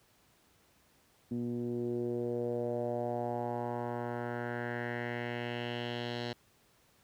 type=tone with low-pass filter sweep; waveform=10% pulse; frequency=120 Hz; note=B2; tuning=49 cents flat; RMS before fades=-36 dBFS; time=1.31-6.33 s; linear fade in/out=5 ms; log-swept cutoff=260 to 4100 Hz; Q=3; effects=pink hiss -67 dBFS RMS until 7.03 s + high-pass 60 Hz 12 dB/octave